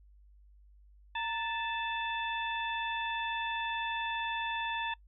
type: harmonic tone with a mistuned harmonic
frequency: 878 Hz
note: A5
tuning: 4 cents flat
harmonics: 1 / 2 / 3 / 4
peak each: -35 / -38 / -40 / -41 dBFS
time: 1.15-4.94 s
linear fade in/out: 5 ms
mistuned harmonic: 1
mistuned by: +88 cents
effects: noise-tail reverb RT60 0.1 s tail -24 dB re dry + added 50 Hz sine -56 dBFS peak until 5.07 s